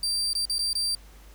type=tone with dropouts; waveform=35% pulse; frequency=4699 Hz; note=D8; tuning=in tune; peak=-23 dBFS; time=0.03-0.95 s; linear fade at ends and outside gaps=2 ms; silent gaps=0.332-0.351 / 0.454-0.497 / 0.583-0.591 / 0.731-0.752 s; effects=added 50 Hz sine -47 dBFS peak until 1.34 s + pink hiss -55 dBFS RMS until 1.34 s